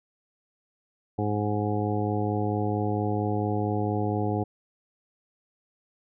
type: harmonic tone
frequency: 104.4 Hz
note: G#2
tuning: 10 cents sharp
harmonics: 1 / 2 / 3 / 4 / 5 / 7 / 8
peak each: -28 / -32 / -31 / -32 / -36 / -33 / -37 dBFS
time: 1.18-4.44 s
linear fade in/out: 10 ms
effects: none